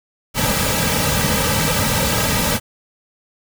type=noise with comb filter; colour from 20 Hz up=pink; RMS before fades=-18 dBFS; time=0.34-2.6 s; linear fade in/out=50 ms; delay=2.8 ms; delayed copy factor=-0.85; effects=none